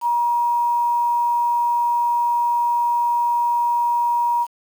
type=tone with quantisation; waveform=sine; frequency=952 Hz; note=A#5; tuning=36 cents sharp; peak=-16 dBFS; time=0.01-4.47 s; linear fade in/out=50 ms; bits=7; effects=none